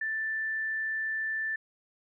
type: tone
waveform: sine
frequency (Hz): 1766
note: A6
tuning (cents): +6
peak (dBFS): -29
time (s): 0.01-1.56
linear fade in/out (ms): 5
effects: none